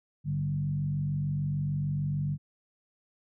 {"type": "tone with frequency modulation", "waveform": "sine", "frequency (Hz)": 146.6, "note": "D3", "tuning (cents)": -3, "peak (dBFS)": -27, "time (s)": [0.24, 2.38], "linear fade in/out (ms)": 50, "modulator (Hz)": 46.7, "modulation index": 0.69, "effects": []}